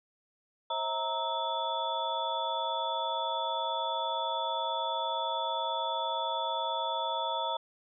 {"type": "tone cluster", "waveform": "sine", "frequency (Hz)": [534, 643, 930, 1301, 3449], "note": ["C5", "E5", "A#5", "E6", "A7"], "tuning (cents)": [35, -43, -4, -23, -35], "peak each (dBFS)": [-40, -37, -32, -40, -37], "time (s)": [0.7, 7.57], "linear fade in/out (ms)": 5, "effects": []}